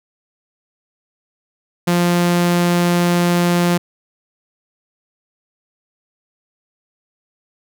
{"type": "tone", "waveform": "sawtooth", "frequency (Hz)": 174.61, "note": "F3", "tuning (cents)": 0, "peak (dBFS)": -9, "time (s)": [1.87, 3.78], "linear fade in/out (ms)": 10, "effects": []}